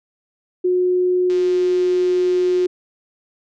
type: tone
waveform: sine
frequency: 362.9 Hz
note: F#4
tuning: 34 cents flat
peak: -14 dBFS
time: 0.64-2.67 s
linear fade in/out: 10 ms
type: click train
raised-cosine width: 0.2 ms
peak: -21 dBFS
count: 240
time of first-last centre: 1.3-2.658 s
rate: 176 Hz
effects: none